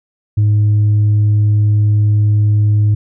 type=tone; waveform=sine; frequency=105 Hz; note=G#2; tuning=19 cents sharp; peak=-6 dBFS; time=0.37-2.95 s; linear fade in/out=10 ms; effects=tanh soft clip ceiling -7 dBFS